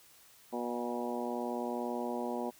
harmonic tone with a mistuned harmonic, 120.8 Hz, B2, 38 cents flat, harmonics 2 / 3 / 4 / 5 / 6 / 7 / 8, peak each -38 / -40 / -41 / -42 / -43 / -43 / -44 dBFS, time 0.52-2.51 s, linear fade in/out 20 ms, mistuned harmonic 7, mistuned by -45 cents, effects white hiss -60 dBFS RMS until 2.59 s

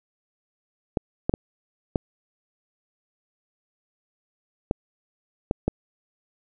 clicks, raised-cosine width 2 ms, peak -8 dBFS, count 7, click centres 0.972 / 1.295 / 1.339 / 1.958 / 4.711 / 5.511 / 5.68 s, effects none

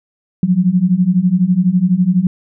sine beating tone pair, 174.61 / 186.61 Hz, F3 / F#3, 0 / +15 cents, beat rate 12 Hz, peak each -14 / -12 dBFS, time 0.43-2.27 s, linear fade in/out 2 ms, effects none

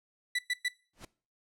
30% pulse tone bursts, 1974 Hz, B6, 1 cent flat, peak -25 dBFS, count 3, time 0.35-0.684 s, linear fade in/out 5 ms, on 38 ms, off 110 ms
pink noise with exponential growth, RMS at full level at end -41 dBFS, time 0.93-1.05 s, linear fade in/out 5 ms, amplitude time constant 26 ms
effects noise-tail reverb RT60 0.4 s tail -21 dB re dry + low-pass 10000 Hz 12 dB/octave

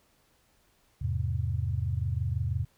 sine chord, E augmented, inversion none, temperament just, 82.41 / 103.01 / 128.76 Hz, E2 / G#2 / B#2, 0 / -14 / -27 cents, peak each -31 / -31 / -32 dBFS, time 1.01-2.65 s, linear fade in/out 10 ms, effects pink hiss -67 dBFS RMS until 2.77 s

